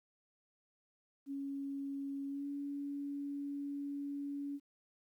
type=tone with pitch glide; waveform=sine; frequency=277.4 to 283.4 Hz; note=C#4 to C#4; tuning=+1 to +38 cents; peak=-38 dBFS; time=1.26-4.6 s; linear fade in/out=50 ms; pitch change=+37 cents; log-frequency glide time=2.28-2.46 s; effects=12-bit